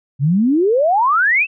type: exponential sweep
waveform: sine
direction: up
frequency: 129.4 to 2733 Hz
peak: -11 dBFS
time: 0.19-1.47 s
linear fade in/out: 50 ms
effects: none